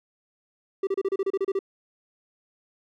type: tone bursts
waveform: triangle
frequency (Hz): 389.4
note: G4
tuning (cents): -12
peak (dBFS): -20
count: 11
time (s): 0.83-1.591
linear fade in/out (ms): 5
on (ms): 41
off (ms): 31
effects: none